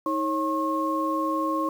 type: tone cluster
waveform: sine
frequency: 316.3 / 547 / 1080 Hz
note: D#4 / C#5 / C#6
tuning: +29 / -23 / -45 cents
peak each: -27 / -31 / -26 dBFS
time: 0.06-1.69 s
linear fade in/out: 2 ms
effects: 8-bit